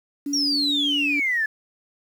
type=tone with pitch glide; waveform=sine; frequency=285.2 to 288.2 Hz; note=C#4 to D4; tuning=+49 to -33 cents; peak=-24 dBFS; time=0.26-1.2 s; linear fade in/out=5 ms; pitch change=+18 cents; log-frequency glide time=0.49-0.96 s
type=exponential sweep; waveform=sine; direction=down; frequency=5740 to 1702 Hz; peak=-19 dBFS; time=0.33-1.46 s; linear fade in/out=5 ms
effects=tanh soft clip ceiling -14 dBFS + 8-bit